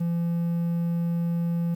triangle tone, 170 Hz, F3, 46 cents flat, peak -21 dBFS, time 0-1.75 s, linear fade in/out 10 ms, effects 9-bit

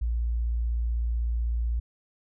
sine tone, 58 Hz, A#1, 8 cents flat, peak -24 dBFS, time 0.01-1.8 s, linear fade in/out 10 ms, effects none

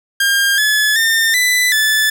sawtooth tone with pitch steps, 1608 / 1714 / 1809 / 1995 / 1742 Hz, G6 / A6 / A6 / B6 / A6, +44 / -46 / +48 / +17 / -18 cents, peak -8 dBFS, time 0.2-2.1 s, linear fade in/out 5 ms, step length 380 ms, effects none

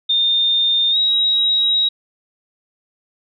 sine tone with pitch glide, 3630 to 3824 Hz, A#7 to A#7, -47 to +43 cents, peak -13 dBFS, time 0.09-1.89 s, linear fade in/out 10 ms, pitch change +90 cents, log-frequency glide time 0.91-0.97 s, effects none

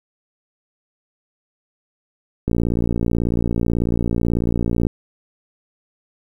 click train, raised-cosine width 3 ms, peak -7 dBFS, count 140, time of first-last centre 2.48-4.868 s, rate 58.2 Hz, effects 8-bit

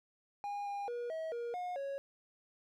triangle tone with pitch steps, 814 / 807 / 479.9 / 642 / 473.3 / 719 / 553 Hz, G#5 / G#5 / B4 / E5 / A#4 / F#5 / C#5, -35 / -50 / -50 / -46 / +26 / -50 / -4 cents, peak -35 dBFS, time 0.44-1.98 s, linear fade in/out 0 ms, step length 220 ms, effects none

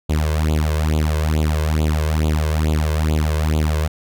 sawtooth tone with flanger, 77.3 Hz, D#2, 11 cents flat, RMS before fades -18 dBFS, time 0.09-3.88 s, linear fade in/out 10 ms, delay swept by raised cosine 0.27 to 1.97 ms, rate 2.3 Hz, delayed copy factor +0.9, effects none

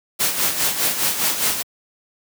white noise with tremolo, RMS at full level -18 dBFS, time 0.19-1.63 s, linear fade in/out 20 ms, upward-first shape sine, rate 4.9 Hz, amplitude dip 60%, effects high-pass 100 Hz 12 dB/octave

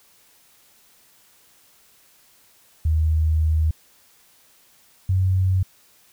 sine tone pair in turn, 78.7 / 93.59 Hz, D#2 / F#2, +20 / +20 cents, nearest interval minor third, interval 300 cents, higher second, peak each -16 dBFS, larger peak neither, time 2.85-3.71 / 5.09-5.63 s, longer first, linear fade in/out 5 ms, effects white hiss -56 dBFS RMS until 6.12 s

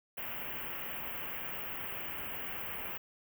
white band-stop noise, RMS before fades -40 dBFS, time 0.17-2.98 s, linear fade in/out 10 ms, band 3100 to 14000 Hz, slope 96 dB/octave, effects none

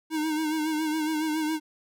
square tone with vibrato, 311.1 Hz, D#4, in tune, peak -26 dBFS, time 0.1-1.6 s, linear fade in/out 50 ms, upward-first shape sine, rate 7.2 Hz, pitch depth 48 cents each way, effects none

